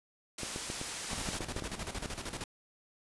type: low-pass noise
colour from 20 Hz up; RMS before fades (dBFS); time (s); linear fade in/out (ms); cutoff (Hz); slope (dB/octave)
white; -41; 0.38-1.39; 5; 10000; 24
type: clicks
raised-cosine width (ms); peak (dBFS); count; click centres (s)
2; -25; 10; 0.433 / 0.561 / 0.701 / 0.814 / 1.132 / 1.288 / 1.407 / 1.564 / 1.623 / 2.058
type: noise with tremolo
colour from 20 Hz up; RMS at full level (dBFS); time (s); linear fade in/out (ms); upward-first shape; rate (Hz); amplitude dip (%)
pink; -38; 1.1-2.44; 2; square; 13; 65
effects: resampled to 24000 Hz